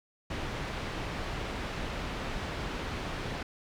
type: low-pass noise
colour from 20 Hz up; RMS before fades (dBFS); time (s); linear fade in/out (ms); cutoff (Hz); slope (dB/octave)
pink; -36; 0.3-3.43; 5; 3400; 12
effects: none